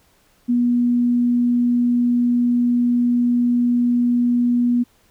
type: tone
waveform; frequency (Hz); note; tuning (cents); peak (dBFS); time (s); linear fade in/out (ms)
sine; 242.1; B3; -34; -14; 0.48-4.84; 20
effects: pink hiss -58 dBFS RMS until 5.1 s